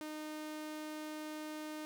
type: tone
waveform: sawtooth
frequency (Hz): 306.9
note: D#4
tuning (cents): -24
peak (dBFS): -38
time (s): 0.01-1.85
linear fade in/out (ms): 0
effects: none